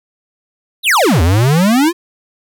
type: exponential two-way sweep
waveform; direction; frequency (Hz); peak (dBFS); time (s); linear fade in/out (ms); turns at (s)
square; down then up; 4200 to 77.78 to 361.4; -9; 0.83-1.93; 50; 1.22
effects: none